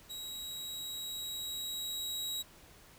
sawtooth tone with level ramp, 3844 Hz, B7, 48 cents flat, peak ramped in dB -38 to -32 dBFS, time 0.09-2.43 s, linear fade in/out 20 ms, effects pink hiss -58 dBFS RMS until 2.98 s

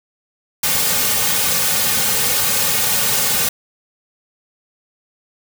white noise with comb filter, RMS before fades -17 dBFS, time 0.63-3.49 s, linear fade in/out 5 ms, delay 3 ms, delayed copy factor -0.9, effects none

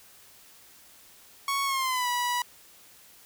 sawtooth tone with pitch glide, 1108.7 to 976.4 Hz, C#6 to B5, 0 to -20 cents, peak -22 dBFS, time 1.48-2.42 s, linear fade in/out 2 ms, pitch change -220 cents, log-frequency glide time 1.65-2.08 s, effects white hiss -54 dBFS RMS until 3.25 s

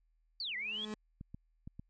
sine linear two-way sweep, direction down then up, 4699 to 1910 to 3433 Hz, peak -36 dBFS, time 0.4-0.85 s, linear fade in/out 2 ms, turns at 0.56 s
30% pulse tone with exponential growth, 213.3 Hz, G#3, 46 cents sharp, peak -34 dBFS, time 0.43-0.94 s, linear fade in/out 0 ms, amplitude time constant 110 ms
clicks, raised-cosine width 5 ms, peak -33 dBFS, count 4, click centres 1.211 / 1.345 / 1.675 / 1.795 s
effects added 40 Hz sine -70 dBFS peak until 1.89 s + MP3 32 kbps

